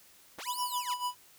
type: linear two-way sweep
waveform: 10% pulse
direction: up then down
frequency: 73.42 to 5630 to 827 Hz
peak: -32 dBFS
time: 0.38-0.94 s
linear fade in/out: 5 ms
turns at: 0.6 s
type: tone with tremolo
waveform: square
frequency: 987.8 Hz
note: B5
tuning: in tune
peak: -30 dBFS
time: 0.45-1.15 s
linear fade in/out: 50 ms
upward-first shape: sine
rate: 7 Hz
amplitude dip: 75%
effects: white hiss -59 dBFS RMS until 1.38 s